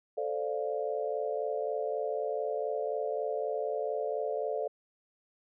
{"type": "chord", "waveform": "sine", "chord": "D minor seventh", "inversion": "second", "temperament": "equal", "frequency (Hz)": [440, 523.3, 587.3, 698.5], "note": ["A4", "C5", "D5", "F5"], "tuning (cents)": [0, 0, 0, 0], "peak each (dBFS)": [-34, -37, -35, -38], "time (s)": [0.17, 4.68], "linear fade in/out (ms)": 10, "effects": []}